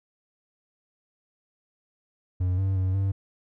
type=tone with pitch steps; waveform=triangle; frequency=91.1 / 96.2 / 93.5 / 97.4 Hz; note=F#2 / G2 / F#2 / G2; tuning=-26 / -32 / +19 / -11 cents; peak=-20 dBFS; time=2.4-3.12 s; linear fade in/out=10 ms; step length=180 ms; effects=none